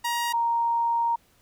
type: tone pair in turn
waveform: sawtooth / sine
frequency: 946 / 932.4 Hz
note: A#5 / A#5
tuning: +25 / 0 cents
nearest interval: unison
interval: 25 cents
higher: first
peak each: -21 dBFS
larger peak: neither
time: 0.04-0.33 / 0.33-1.16 s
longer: second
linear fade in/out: 10 ms
effects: pink hiss -62 dBFS RMS until 1.41 s